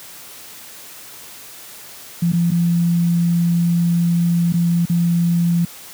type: tone with dropouts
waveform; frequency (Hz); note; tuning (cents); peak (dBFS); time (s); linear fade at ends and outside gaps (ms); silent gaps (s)
sine; 171.1; F3; -35; -13; 2.22-5.65; 5; 2.32-2.332 / 2.506-2.516 / 4.524-4.538 / 4.854-4.896
effects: white hiss -38 dBFS RMS until 5.93 s + high-pass 80 Hz 12 dB/octave